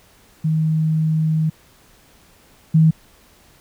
sine tone pair in turn, 157.7 / 159.44 Hz, D#3 / D#3, +24 / +43 cents, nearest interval unison, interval 19 cents, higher second, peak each -15 / -9 dBFS, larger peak second, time 0.44-1.5 / 2.74-2.91 s, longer first, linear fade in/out 10 ms, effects pink hiss -52 dBFS RMS until 3.6 s

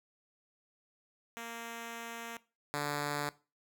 5% pulse tone pair in turn, 231.7 / 145.96 Hz, A#3 / D3, -10 / -10 cents, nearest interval minor sixth, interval 800 cents, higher first, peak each -30 / -22 dBFS, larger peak second, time 1.37-2.37 / 2.74-3.29 s, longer first, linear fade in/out 0 ms, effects noise-tail reverb RT60 0.3 s tail -19 dB re dry

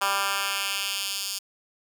10% pulse tone with high-pass filter sweep, 197.6 Hz, G3, 14 cents sharp, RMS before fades -28 dBFS, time 0.01-1.39 s, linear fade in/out 10 ms, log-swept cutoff 1100 to 4800 Hz, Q 1.3, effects none

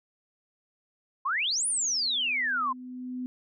sine exponential two-way sweep, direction up then down, 1000 to 10000 to 1000 Hz, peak -25 dBFS, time 1.25-2.73 s, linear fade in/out 10 ms, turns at 1.67 s
sine tone with exponential growth, 251.8 Hz, B3, 34 cents sharp, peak -30 dBFS, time 1.28-3.26 s, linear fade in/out 0 ms, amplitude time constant 430 ms
effects none

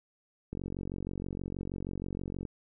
click train, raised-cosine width 3 ms, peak -24 dBFS, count 90, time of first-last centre 0.53-2.452 s, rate 46.3 Hz, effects none

